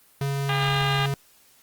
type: tone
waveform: square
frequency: 139 Hz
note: C#3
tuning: 5 cents sharp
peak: -24 dBFS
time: 0.21-1.14 s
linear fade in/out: 2 ms
type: harmonic tone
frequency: 403.7 Hz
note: G#4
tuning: 49 cents flat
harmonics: 2 / 3 / 4 / 5 / 6 / 7 / 8 / 9 / 10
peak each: -30 / -30 / -31 / -34 / -36 / -32 / -36 / -35 / -37 dBFS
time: 0.49-1.06 s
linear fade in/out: 2 ms
effects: white hiss -57 dBFS RMS until 1.62 s + Opus 32 kbps